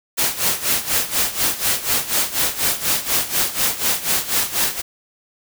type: noise with tremolo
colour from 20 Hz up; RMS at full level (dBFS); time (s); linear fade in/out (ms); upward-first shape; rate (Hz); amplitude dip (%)
white; -17; 0.17-4.82; 20; sine; 4.1; 80
effects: none